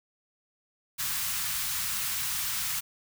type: band-stop noise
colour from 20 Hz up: white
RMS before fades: -31 dBFS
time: 0.98-2.81 s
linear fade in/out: 20 ms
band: 170 to 1000 Hz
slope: 24 dB/octave
effects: none